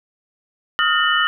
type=tone cluster; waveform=sine; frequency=1262 / 1414 / 1819 / 2972 Hz; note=D#6 / F6 / A#6 / F#7; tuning=+24 / +21 / -43 / +7 cents; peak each=-20 dBFS; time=0.79-1.27 s; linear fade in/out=0 ms; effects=none